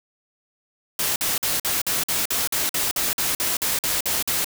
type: noise bursts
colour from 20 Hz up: white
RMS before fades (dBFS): -23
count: 16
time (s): 0.99-4.445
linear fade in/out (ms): 2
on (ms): 170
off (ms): 49
effects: none